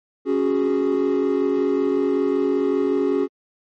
triangle chord, C# suspended fourth, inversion none, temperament equal, 277.2 / 370 / 415.3 Hz, C#4 / F#4 / G#4, 0 / 0 / 0 cents, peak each -19 dBFS, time 0.25-3.28 s, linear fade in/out 50 ms, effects tanh soft clip ceiling -10 dBFS + MP3 32 kbps

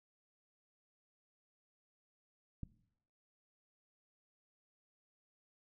click, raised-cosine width 5 ms, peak -30 dBFS, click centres 2.633 s, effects noise-tail reverb RT60 0.7 s tail -18 dB re dry

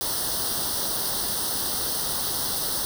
white noise with comb filter, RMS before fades -27 dBFS, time 0.01-2.85 s, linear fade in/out 0 ms, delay 0.21 ms, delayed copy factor +0.9, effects none

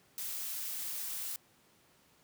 blue noise, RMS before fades -39 dBFS, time 0.18-1.36 s, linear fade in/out 0 ms, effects pink hiss -66 dBFS RMS until 2.23 s + high-pass 100 Hz 12 dB/octave

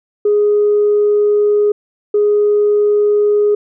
sine tone pair in turn, 415.3 / 415.3 Hz, G#4 / G#4, 0 / 0 cents, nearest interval unison, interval 0 cents, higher neither, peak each -8 dBFS, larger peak neither, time 0.25-1.72 / 2.14-3.55 s, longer first, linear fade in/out 5 ms, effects tanh soft clip ceiling -5 dBFS

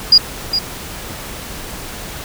sine tone with echo, 4862 Hz, D#8, 41 cents flat, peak -3 dBFS, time 0.12-0.18 s, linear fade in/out 5 ms, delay 410 ms, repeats 1, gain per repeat -10 dB, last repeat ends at 0.59 s, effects pink hiss -29 dBFS RMS until 2.24 s

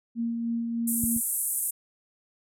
sine tone with tremolo, 232.3 Hz, A#3, 6 cents flat, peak -25 dBFS, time 0.15-1.21 s, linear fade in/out 50 ms, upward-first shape sine, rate 3.3 Hz, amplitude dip 30%
pink band-pass noise, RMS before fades -29 dBFS, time 0.87-1.71 s, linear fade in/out 10 ms, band 8500 to 13000 Hz, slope 48 dB/octave
clicks, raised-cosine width 5 ms, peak -18 / -26 dBFS, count 2, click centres 1.037 / 1.163 s
effects high-pass 60 Hz 12 dB/octave

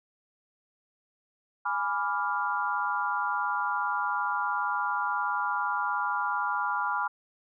sine chord, G# diminished seventh, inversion none, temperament equal, 830.6 / 987.8 / 1174.7 / 1396.9 Hz, G#5 / B5 / D6 / F6, 0 / 0 / 0 / 0 cents, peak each -33 / -31 / -33 / -31 dBFS, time 1.65-7.08 s, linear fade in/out 10 ms, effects none

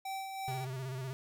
square tone with tremolo, 773 Hz, G5, 24 cents flat, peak -37 dBFS, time 0.05-0.65 s, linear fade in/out 5 ms, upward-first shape sine, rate 3 Hz, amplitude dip 40%
square tone with vibrato, 130.81 Hz, C3, in tune, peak -38 dBFS, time 0.48-1.13 s, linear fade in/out 0 ms, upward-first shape square, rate 16 Hz, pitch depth 46 cents each way
effects none

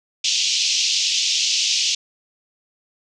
white band-pass noise, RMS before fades -20 dBFS, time 0.24-1.95 s, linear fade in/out 5 ms, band 2600 to 6400 Hz, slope 48 dB/octave, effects none

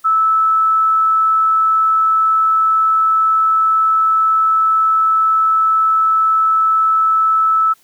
sine tone, 1309 Hz, E6, 13 cents flat, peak -10 dBFS, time 0.04-7.74 s, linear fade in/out 20 ms, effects white hiss -53 dBFS RMS until 7.83 s

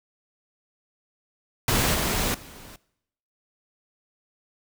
pink noise with level steps, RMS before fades -22 / -25 / -45 dBFS, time 1.68-2.76 s, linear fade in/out 2 ms, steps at 1.94 / 2.34 s, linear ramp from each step 5 ms, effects noise-tail reverb RT60 0.8 s tail -21 dB re dry

